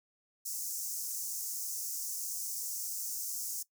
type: high-pass noise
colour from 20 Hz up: pink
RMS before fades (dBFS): -38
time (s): 0.45-3.63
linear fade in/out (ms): 10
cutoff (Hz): 5600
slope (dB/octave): 48
effects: noise-tail reverb RT60 0.1 s tail -19 dB re dry